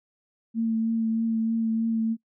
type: tone with vibrato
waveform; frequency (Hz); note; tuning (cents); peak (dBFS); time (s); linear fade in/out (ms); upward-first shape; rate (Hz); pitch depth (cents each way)
sine; 225.4; A3; +42; -22; 0.54-2.17; 50; triangle; 3.2; 20
effects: noise-tail reverb RT60 0.1 s tail -25 dB re dry